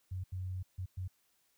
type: tone bursts at uneven times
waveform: sine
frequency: 92.5 Hz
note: F#2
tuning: in tune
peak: -36 dBFS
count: 4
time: 0.11-0.24 / 0.32-0.63 / 0.78-0.86 / 0.97-1.08 s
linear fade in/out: 10 ms
effects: white hiss -74 dBFS RMS until 1.57 s